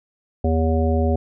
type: harmonic tone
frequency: 80.5 Hz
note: E2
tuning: 41 cents flat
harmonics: 1 / 3 / 5 / 7 / 9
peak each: -18 / -23 / -25 / -26 / -28 dBFS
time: 0.44-1.16 s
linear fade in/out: 5 ms
effects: none